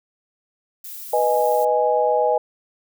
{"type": "noise", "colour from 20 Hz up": "violet", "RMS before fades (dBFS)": -35, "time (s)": [0.84, 1.65], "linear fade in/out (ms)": 5}
{"type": "chord", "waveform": "sine", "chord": "G# minor", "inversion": "first", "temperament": "equal", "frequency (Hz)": [493.9, 622.3, 830.6], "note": ["B4", "D#5", "G#5"], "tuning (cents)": [0, 0, 0], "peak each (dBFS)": -20, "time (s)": [1.13, 2.38], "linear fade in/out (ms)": 5}
{"effects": []}